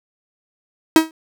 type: tone with exponential decay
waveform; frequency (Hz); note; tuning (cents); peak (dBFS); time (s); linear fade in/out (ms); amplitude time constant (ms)
45% pulse; 319.8; D#4; +48; -3; 0.96-1.11; 1; 31
effects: none